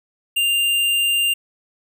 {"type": "tone with tanh clipping", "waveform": "sine", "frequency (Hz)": 2794, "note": "F7", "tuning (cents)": 0, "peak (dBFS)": -17, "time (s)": [0.36, 1.34], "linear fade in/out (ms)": 10, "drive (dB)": 18, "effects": []}